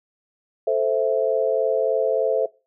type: chord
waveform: sine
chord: A minor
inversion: none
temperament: equal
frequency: 440 / 523.3 / 659.3 Hz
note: A4 / C5 / E5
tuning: 0 / 0 / 0 cents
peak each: -22 dBFS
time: 0.67-2.46 s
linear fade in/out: 5 ms
effects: noise-tail reverb RT60 0.3 s tail -21 dB re dry